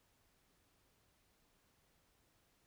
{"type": "silence", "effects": ["pink hiss -75 dBFS RMS until 2.66 s"]}